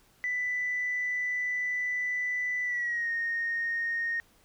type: tone with pitch glide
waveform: sine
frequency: 1987 to 1853.9 Hz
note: B6 to A#6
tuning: +10 to -10 cents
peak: -27 dBFS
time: 0.24-4.2 s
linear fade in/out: 0 ms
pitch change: -120 cents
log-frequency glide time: 2.63-3.1 s
effects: tanh soft clip ceiling -23 dBFS + pink hiss -63 dBFS RMS until 4.44 s